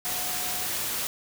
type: tone in noise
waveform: sine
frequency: 728 Hz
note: F#5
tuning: 28 cents flat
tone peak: -40 dBFS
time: 0.05-0.66 s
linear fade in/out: 0 ms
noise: white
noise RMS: -30 dBFS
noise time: 0.05-1.07 s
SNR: -13 dB
effects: none